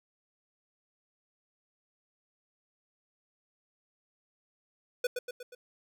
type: tone with echo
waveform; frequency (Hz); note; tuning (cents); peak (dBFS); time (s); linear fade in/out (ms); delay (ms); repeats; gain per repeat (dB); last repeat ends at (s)
square; 493.9; B4; 0; -27; 5.04-5.07; 5; 120; 4; -5; 5.55
effects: none